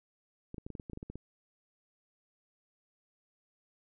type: clicks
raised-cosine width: 3 ms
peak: -29 dBFS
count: 12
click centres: 0.544 / 0.582 / 0.665 / 0.703 / 0.752 / 0.798 / 0.898 / 0.933 / 0.974 / 1.029 / 1.1 / 1.156 s
effects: none